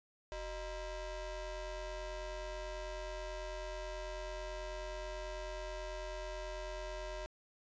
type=ring-modulated tone; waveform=35% pulse; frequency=329.6 Hz; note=E4; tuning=in tune; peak=-36 dBFS; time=0.32-7.26 s; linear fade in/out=0 ms; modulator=285 Hz; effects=resampled to 16000 Hz